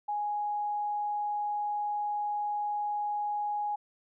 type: tone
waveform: sine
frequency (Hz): 830.6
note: G#5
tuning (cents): 0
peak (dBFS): -29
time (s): 0.08-3.76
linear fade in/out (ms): 10
effects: none